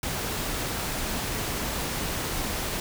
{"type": "noise", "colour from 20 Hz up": "pink", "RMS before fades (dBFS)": -30, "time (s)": [0.03, 2.8], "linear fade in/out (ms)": 2, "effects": []}